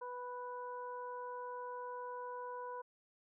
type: harmonic tone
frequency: 493.9 Hz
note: B4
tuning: in tune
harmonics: 1 / 2 / 3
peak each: -46 / -44 / -55 dBFS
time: 0.01-2.82 s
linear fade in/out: 10 ms
effects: none